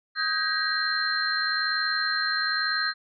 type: tone cluster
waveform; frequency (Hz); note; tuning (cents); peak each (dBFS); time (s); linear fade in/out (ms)
sine; 1263 / 1548 / 1629 / 1900 / 4155; D#6 / G6 / G#6 / A#6 / C8; +26 / -22 / -34 / +33 / -13; -31 / -31 / -29 / -33 / -28; 0.15-2.94; 50
effects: none